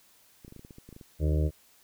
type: clicks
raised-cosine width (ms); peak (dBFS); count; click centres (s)
3; -34; 12; 0.448 / 0.48 / 0.524 / 0.563 / 0.594 / 0.649 / 0.708 / 0.784 / 0.89 / 0.927 / 0.964 / 1.012
type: harmonic tone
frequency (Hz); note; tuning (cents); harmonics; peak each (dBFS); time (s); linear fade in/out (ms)
76.5; D#2; -29; 1 / 2 / 4 / 5 / 6 / 7 / 8; -24 / -30 / -36 / -38 / -40 / -41 / -42; 1.19-1.51; 50
effects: white hiss -61 dBFS RMS until 1.83 s